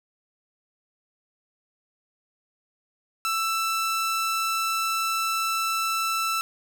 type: tone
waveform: sawtooth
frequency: 1327 Hz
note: E6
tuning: 11 cents sharp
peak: -20 dBFS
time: 3.25-6.41 s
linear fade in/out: 0 ms
effects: none